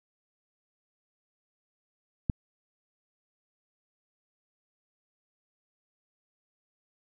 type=click; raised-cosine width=5 ms; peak=-13 dBFS; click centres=2.298 s; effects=none